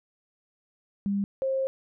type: tone pair in turn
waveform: sine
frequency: 200 / 532.8 Hz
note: G3 / C5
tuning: +35 / +31 cents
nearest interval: octave + perfect fourth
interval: 1696 cents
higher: second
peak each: -24 dBFS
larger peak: neither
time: 1.06-1.24 / 1.42-1.67 s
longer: second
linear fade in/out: 0 ms
effects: none